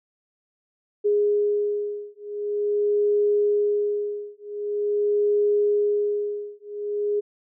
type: beating tone pair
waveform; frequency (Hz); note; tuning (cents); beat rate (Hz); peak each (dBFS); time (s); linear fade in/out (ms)
sine; 413.3 / 413.75; G#4 / G#4; -8 / -6; 0.45; -23; 1.04-7.21; 20
effects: none